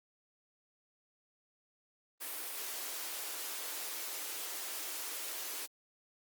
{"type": "high-pass noise", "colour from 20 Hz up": "white", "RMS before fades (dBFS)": -41, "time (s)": [2.2, 5.67], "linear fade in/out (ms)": 20, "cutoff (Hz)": 290, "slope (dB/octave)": 48, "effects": ["Opus 32 kbps"]}